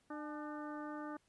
harmonic tone with a mistuned harmonic, 300.2 Hz, D4, 38 cents sharp, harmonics 1 / 2 / 3 / 4 / 5 / 6, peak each -44 / -50 / -51 / -50 / -54 / -60 dBFS, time 0.1-1.17 s, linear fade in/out 5 ms, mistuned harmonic 3, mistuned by -64 cents, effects pink hiss -75 dBFS RMS until 1.28 s + resampled to 24000 Hz

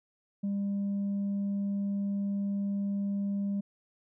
sine tone with tanh clipping, 200 Hz, G3, 35 cents sharp, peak -29 dBFS, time 0.43-3.61 s, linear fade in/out 10 ms, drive 1 dB, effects none

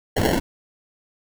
white noise with sample-and-hold, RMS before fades -20 dBFS, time 0.16-0.4 s, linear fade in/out 10 ms, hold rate 1225 Hz, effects none

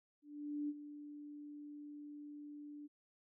sine tone with ADSR envelope, 293.7 Hz, D4, in tune, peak -36 dBFS, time 0.22-2.88 s, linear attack 470 ms, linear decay 41 ms, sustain -12 dB, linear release 24 ms, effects none

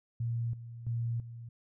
sine tone with tremolo, 117 Hz, A#2, 7 cents sharp, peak -30 dBFS, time 0.2-1.49 s, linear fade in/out 5 ms, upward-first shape square, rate 1.5 Hz, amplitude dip 75%, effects none

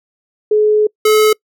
sine / square tone pair in turn, 424.9 / 429.8 Hz, G#4 / A4, +40 / -41 cents, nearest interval unison, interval 19 cents, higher second, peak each -8 / -8 dBFS, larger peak neither, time 0.51-0.87 / 1.05-1.33 s, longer first, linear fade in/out 5 ms, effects noise-tail reverb RT60 0.1 s tail -26 dB re dry

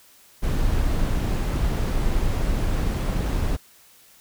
brown noise, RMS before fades -22 dBFS, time 0.42-3.57 s, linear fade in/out 20 ms, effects white hiss -53 dBFS RMS until 4.2 s

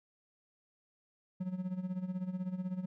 triangle tone with tremolo, 183.8 Hz, F#3, 11 cents flat, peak -30 dBFS, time 1.4-2.86 s, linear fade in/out 10 ms, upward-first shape sine, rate 16 Hz, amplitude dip 75%, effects none

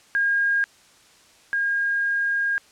sine tone pair in turn, 1622 / 1622 Hz, G#6 / G#6, -41 / -41 cents, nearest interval unison, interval 0 cents, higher neither, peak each -18 / -20 dBFS, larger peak first, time 0.15-0.64 / 1.53-2.58 s, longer second, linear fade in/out 0 ms, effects white hiss -54 dBFS RMS until 2.71 s + low-pass 8000 Hz 12 dB/octave

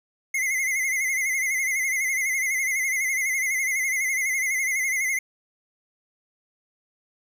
square tone with vibrato, 2093 Hz, C7, in tune, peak -23 dBFS, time 0.34-5.19 s, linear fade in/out 5 ms, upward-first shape sine, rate 12 Hz, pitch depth 75 cents each way, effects none

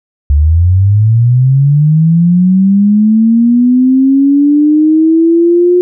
sine linear sweep, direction up, 69.3 to 360 Hz, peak -4 dBFS, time 0.3-5.81 s, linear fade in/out 0 ms, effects none

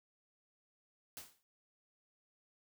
white noise with exponential decay, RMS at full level -45 dBFS, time 1.17-1.43 s, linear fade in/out 0 ms, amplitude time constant 55 ms, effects none

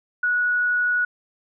sine tone, 1464 Hz, F#6, 19 cents flat, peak -18 dBFS, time 0.23-1.05 s, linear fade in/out 5 ms, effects none

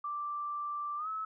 sine tone with pitch glide, 1174.7 to 1295.9 Hz, D6 to E6, 0 to -30 cents, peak -34 dBFS, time 0.04-1.25 s, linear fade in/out 5 ms, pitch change +170 cents, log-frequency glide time 0.97-1.08 s, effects none

